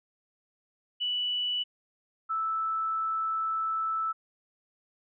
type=tone pair in turn; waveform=sine; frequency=2960 / 1315.3 Hz; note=F#7 / E6; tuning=0 / -4 cents; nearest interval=octave + major second; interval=1404 cents; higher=first; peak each=-27 dBFS; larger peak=neither; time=1-1.64 / 2.29-4.13 s; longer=second; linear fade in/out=20 ms; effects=none